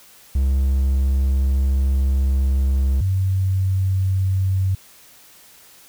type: tone pair in turn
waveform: triangle / sine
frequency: 67 / 95.08 Hz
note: C2 / F#2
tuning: +42 / +48 cents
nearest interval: tritone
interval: 606 cents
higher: second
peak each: -13 / -16 dBFS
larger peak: first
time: 0.35-3.01 / 3.01-4.75 s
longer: first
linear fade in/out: 5 ms
effects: white hiss -48 dBFS RMS until 5.88 s